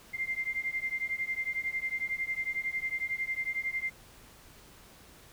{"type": "beating tone pair", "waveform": "sine", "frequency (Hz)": [2092, 2103], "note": ["C7", "C7"], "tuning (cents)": [-1, 8], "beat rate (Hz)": 11, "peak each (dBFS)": [-34, -34], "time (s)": [0.13, 3.91], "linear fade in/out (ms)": 20, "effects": ["pink hiss -55 dBFS RMS until 5.32 s"]}